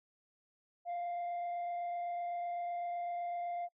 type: tone with frequency modulation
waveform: sine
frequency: 698.5 Hz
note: F5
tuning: in tune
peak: -33 dBFS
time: 0.85-3.69 s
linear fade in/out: 50 ms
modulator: 27.9 Hz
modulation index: 0.27
effects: noise-tail reverb RT60 0.1 s tail -25 dB re dry + tanh soft clip ceiling -35 dBFS